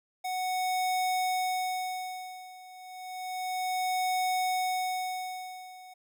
square tone with tremolo, 740 Hz, F#5, in tune, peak -27 dBFS, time 0.24-5.94 s, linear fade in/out 10 ms, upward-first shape sine, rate 0.31 Hz, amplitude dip 90%, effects none

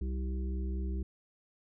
harmonic tone, 64.5 Hz, C2, 24 cents flat, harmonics 1 / 3 / 5 / 6, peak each -32 / -42 / -46 / -48 dBFS, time 0.01-1.03 s, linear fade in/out 5 ms, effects none

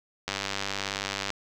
click train, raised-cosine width 0.2 ms, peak -12 dBFS, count 102, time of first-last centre 0.28-1.303 s, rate 98.7 Hz, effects none

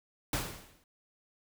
pink noise with exponential decay, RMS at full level -30 dBFS, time 0.33-0.84 s, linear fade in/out 2 ms, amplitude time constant 110 ms, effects none

